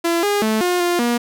sawtooth tone with pitch steps, 338.2 / 409 / 218.3 / 356.9 / 350.3 / 238.8 Hz, E4 / G#4 / A3 / F4 / F4 / A#3, +44 / -26 / -13 / +38 / +5 / +42 cents, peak -12 dBFS, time 0.04-1.18 s, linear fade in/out 10 ms, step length 190 ms, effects none

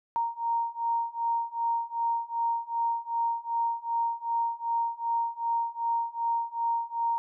sine beating tone pair, 928 / 930.6 Hz, A#5 / A#5, -8 / -3 cents, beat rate 2.6 Hz, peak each -30 / -29 dBFS, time 0.16-7.18 s, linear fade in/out 0 ms, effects none

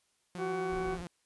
sawtooth tone with vibrato, 174.61 Hz, F3, in tune, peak -36 dBFS, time 0.35-1.07 s, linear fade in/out 0 ms, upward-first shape sine, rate 15 Hz, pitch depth 58 cents each way
harmonic tone, 375.3 Hz, F#4, 25 cents sharp, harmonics 1 / 2 / 3 / 4 / 6, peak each -33 / -39 / -43 / -45 / -49 dBFS, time 0.37-0.98 s, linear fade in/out 50 ms
brown noise, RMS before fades -45 dBFS, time 0.69-1.06 s, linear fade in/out 50 ms
effects white hiss -74 dBFS RMS until 1.25 s + resampled to 24000 Hz

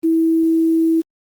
sine tone with quantisation, 325.9 Hz, E4, 20 cents flat, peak -12 dBFS, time 0.03-1.02 s, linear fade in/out 20 ms, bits 7, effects Opus 24 kbps

